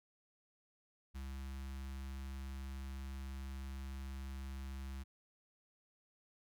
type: tone with notch filter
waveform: square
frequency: 66.9 Hz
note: C2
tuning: 39 cents sharp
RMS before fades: -45 dBFS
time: 1.14-5.04 s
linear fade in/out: 20 ms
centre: 510 Hz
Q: 0.74
effects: none